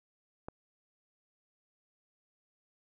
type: click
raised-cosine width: 1 ms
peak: -26 dBFS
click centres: 0.485 s
effects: none